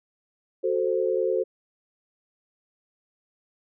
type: chord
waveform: sine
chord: F# diminished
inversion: none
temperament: equal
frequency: 370 / 440 / 523.3 Hz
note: F#4 / A4 / C5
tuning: 0 / 0 / 0 cents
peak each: -26 dBFS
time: 0.63-1.44 s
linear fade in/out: 20 ms
effects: none